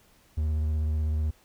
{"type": "tone with vibrato", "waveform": "triangle", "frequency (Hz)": 77, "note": "D#2", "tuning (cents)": -17, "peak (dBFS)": -22, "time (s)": [0.37, 1.31], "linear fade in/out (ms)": 10, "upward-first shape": "sine", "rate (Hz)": 16, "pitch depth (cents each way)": 23, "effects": ["pink hiss -61 dBFS RMS until 1.44 s"]}